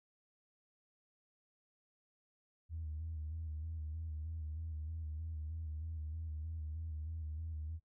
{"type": "tone with vibrato", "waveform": "sine", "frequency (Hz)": 79, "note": "D#2", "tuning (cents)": 27, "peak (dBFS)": -39, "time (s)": [2.69, 7.8], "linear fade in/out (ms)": 50, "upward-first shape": "square", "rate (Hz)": 3.2, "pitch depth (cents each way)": 46, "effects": ["noise-tail reverb RT60 0.1 s tail -21 dB re dry", "tanh soft clip ceiling -35 dBFS"]}